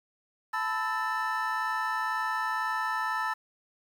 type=tone cluster; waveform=triangle; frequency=876 / 998 / 1310 / 1772 Hz; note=A5 / B5 / E6 / A6; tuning=-8 / +18 / -11 / +12 cents; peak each=-32 / -33 / -31 / -31 dBFS; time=0.53-3.34 s; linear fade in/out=10 ms; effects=9-bit